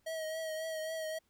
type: tone with vibrato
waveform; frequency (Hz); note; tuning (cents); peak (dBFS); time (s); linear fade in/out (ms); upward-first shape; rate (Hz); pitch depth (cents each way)
square; 637; D#5; +41; -37; 0.06-1.19; 10; triangle; 3.7; 36
effects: pink hiss -75 dBFS RMS until 1.29 s